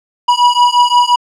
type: beating tone pair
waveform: square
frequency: 970 / 975.7 Hz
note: B5 / B5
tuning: -31 / -21 cents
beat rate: 5.7 Hz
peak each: -11 dBFS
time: 0.28-1.16 s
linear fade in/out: 10 ms
effects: low-pass 5000 Hz 12 dB/octave